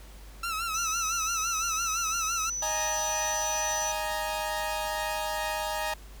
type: tone with vibrato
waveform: sawtooth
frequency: 1329 Hz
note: E6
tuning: 14 cents sharp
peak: -26 dBFS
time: 0.43-2.5 s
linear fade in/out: 5 ms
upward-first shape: sine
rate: 5.9 Hz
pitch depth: 78 cents each way
type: tone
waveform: sine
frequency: 5970 Hz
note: F#8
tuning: 15 cents sharp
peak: -30 dBFS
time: 0.74-3.92 s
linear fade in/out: 5 ms
type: chord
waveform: sawtooth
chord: D# suspended fourth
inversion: none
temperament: equal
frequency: 622.3 / 830.6 / 932.3 Hz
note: D#5 / G#5 / A#5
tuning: 0 / 0 / 0 cents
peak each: -30 dBFS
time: 2.62-5.94 s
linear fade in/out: 5 ms
effects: added 50 Hz sine -45 dBFS peak until 6.2 s + pink hiss -53 dBFS RMS until 6.2 s